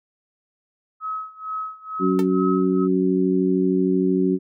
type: tone with tremolo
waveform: sine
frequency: 1281 Hz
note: E6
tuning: 50 cents flat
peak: -24 dBFS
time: 1-2.88 s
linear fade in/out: 50 ms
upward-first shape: sine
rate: 2.2 Hz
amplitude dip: 90%
type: harmonic tone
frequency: 93.1 Hz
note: F#2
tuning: 11 cents sharp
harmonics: 2 / 3 / 4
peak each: -21 / -21 / -21 dBFS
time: 1.99-4.39 s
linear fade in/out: 50 ms
type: tone with exponential decay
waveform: sawtooth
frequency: 447.7 Hz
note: A4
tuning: 30 cents sharp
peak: -21 dBFS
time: 2.19-2.27 s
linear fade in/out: 1 ms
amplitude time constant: 17 ms
effects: none